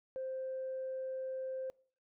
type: tone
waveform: sine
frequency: 523.3 Hz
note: C5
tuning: in tune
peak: -36 dBFS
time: 0.16-1.7 s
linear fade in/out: 0 ms
effects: noise-tail reverb RT60 0.5 s tail -25 dB re dry + tanh soft clip ceiling -33 dBFS